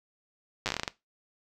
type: slowing click train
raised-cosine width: 0.2 ms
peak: -12 dBFS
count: 11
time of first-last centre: 0.66-0.878 s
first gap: 8 ms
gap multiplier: 1.21
effects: noise-tail reverb RT60 0.2 s tail -18 dB re dry